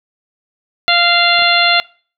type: harmonic tone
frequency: 694 Hz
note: F5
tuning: 11 cents flat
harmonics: 1 / 2 / 3 / 4 / 5 / 6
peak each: -16 / -16 / -16 / -16 / -16 / -16 dBFS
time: 0.88-1.8 s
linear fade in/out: 0 ms
type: clicks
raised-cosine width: 1 ms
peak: -19 dBFS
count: 2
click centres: 1.392 / 1.422 s
effects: noise-tail reverb RT60 0.4 s tail -23 dB re dry